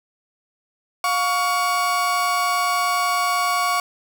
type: tone pair together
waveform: 35% pulse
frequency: 711 / 1122.5 Hz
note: F5 / C#6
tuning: +31 / +21 cents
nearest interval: minor sixth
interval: 790 cents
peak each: -22 / -18 dBFS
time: 1.04-3.8 s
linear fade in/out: 2 ms
effects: none